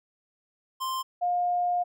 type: tone pair in turn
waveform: square / sine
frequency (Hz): 1046.5 / 710.1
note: C6 / F5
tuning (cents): 0 / +29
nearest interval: perfect fifth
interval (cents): 671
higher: first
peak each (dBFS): -29 / -23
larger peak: second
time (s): 0.8-1.03 / 1.21-1.84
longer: second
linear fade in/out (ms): 20
effects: none